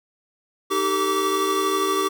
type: tone cluster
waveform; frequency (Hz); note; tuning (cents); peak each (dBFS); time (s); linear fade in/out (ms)
square; 307.9 / 388.8 / 446.8 / 1154; D#4 / G4 / A4 / D6; -18 / -14 / +27 / -31; -30 / -24 / -32 / -24; 0.7-2.09; 20
effects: none